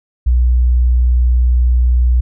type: tone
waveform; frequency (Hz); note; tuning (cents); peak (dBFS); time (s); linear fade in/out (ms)
sine; 61.2; B1; -15; -8; 0.26-2.21; 10
effects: none